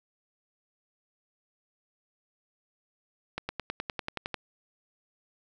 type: accelerating click train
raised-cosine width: 0.3 ms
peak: -16 dBFS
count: 11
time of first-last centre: 3.38-4.343 s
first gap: 110 ms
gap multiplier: 0.97
effects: none